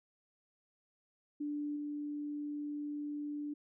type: tone with level steps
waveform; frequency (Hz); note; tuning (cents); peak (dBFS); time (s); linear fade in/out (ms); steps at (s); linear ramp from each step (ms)
sine; 293.7; D4; 0; -35 / -37; 1.4-3.54; 10; 1.76; 5
effects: none